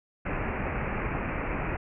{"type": "low-pass noise", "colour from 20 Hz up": "pink", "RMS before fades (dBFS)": -31, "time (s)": [0.25, 1.77], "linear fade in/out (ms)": 10, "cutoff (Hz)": 2600, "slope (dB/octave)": 96, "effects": []}